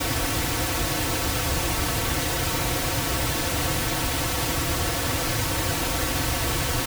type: noise with comb filter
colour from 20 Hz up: pink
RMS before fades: -25 dBFS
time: 0-6.86 s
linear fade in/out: 10 ms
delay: 4.9 ms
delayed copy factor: -1
effects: none